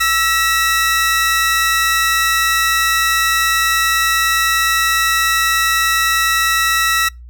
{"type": "tone pair together", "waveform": "sawtooth", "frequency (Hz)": [1323.3, 1920], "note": ["E6", "B6"], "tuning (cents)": [6, -49], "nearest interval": "tritone", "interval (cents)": 645, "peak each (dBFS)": -12, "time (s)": [0, 7.09], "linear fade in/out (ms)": 10, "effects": ["noise-tail reverb RT60 0.2 s tail -26 dB re dry", "added 60 Hz sine -33 dBFS peak until 7.29 s"]}